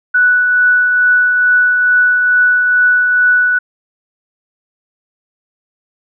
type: tone with tremolo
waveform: sine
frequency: 1480 Hz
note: F#6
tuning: in tune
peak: -6 dBFS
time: 0.14-3.59 s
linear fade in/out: 10 ms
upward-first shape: triangle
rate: 2.3 Hz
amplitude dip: 35%
effects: none